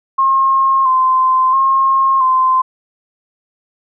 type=tone with vibrato; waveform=sine; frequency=1055 Hz; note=C6; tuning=14 cents sharp; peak=-9 dBFS; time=0.18-2.62 s; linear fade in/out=10 ms; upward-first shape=square; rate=0.74 Hz; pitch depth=30 cents each way; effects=none